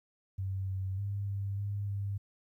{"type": "tone with pitch steps", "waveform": "sine", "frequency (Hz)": [95.9, 95.2, 100.3, 99.2, 101.3, 100], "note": ["G2", "F#2", "G2", "G2", "G#2", "G2"], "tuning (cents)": [-37, 50, 40, 21, -43, 35], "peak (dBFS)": -32, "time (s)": [0.38, 2.18], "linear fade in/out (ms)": 10, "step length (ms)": 300, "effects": ["12-bit"]}